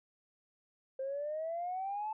sine exponential sweep, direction up, 525 to 880 Hz, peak -34 dBFS, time 0.99-2.13 s, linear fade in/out 5 ms, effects tanh soft clip ceiling -30 dBFS

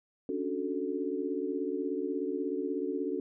sine chord, D major seventh, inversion third, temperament equal, 277.2 / 293.7 / 370 / 440 Hz, C#4 / D4 / F#4 / A4, 0 / 0 / 0 / 0 cents, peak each -36 / -37 / -35 / -36 dBFS, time 0.29-3.2 s, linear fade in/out 2 ms, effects none

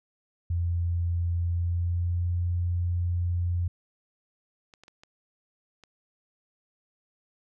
sine tone with pitch glide, 86 to 87.6 Hz, F2 to F2, -26 to +6 cents, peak -24 dBFS, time 0.5-3.68 s, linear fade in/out 5 ms, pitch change +32 cents, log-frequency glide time 1.44-2.3 s
clicks, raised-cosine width 0.2 ms, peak -33 dBFS, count 5, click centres 4.738 / 4.836 / 4.881 / 5.035 / 5.837 s
effects none

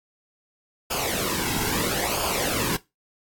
pink noise with flanger, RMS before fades -26 dBFS, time 0.9-2.77 s, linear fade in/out 10 ms, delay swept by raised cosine 0.51 to 1.71 ms, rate 0.76 Hz, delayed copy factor -0.7, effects noise-tail reverb RT60 0.2 s tail -17 dB re dry + AAC 64 kbps

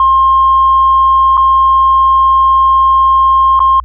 sine tone with dropouts, 1064 Hz, C6, 29 cents sharp, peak -4 dBFS, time 0-3.8 s, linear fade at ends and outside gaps 2 ms, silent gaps 1.371-1.376 / 3.593-3.602 s, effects tanh soft clip ceiling 0 dBFS + added 60 Hz sine -25 dBFS peak until 3.84 s

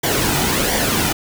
pink noise with flanger, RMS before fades -18 dBFS, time 0.03-1.13 s, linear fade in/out 10 ms, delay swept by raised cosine 0.76 to 1.86 ms, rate 1.4 Hz, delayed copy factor -0.55, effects none

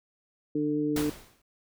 harmonic tone, 149.2 Hz, D3, 28 cents sharp, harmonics 1 / 2 / 3, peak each -37 / -26 / -32 dBFS, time 0.55-1.1 s, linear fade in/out 5 ms
pink noise with exponential decay, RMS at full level -30 dBFS, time 0.96-1.42 s, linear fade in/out 5 ms, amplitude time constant 100 ms
effects none

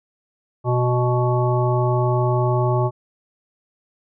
harmonic tone, 123.47 Hz, B2, in tune, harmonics 1 / 3 / 5 / 7 / 9, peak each -18 / -23 / -25 / -26 / -28 dBFS, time 0.64-2.91 s, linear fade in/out 50 ms, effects none

